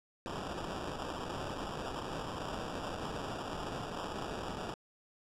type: noise with sample-and-hold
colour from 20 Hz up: violet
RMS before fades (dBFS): -40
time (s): 0.26-4.74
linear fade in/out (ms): 0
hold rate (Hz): 2100
effects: low-pass 7000 Hz 12 dB/octave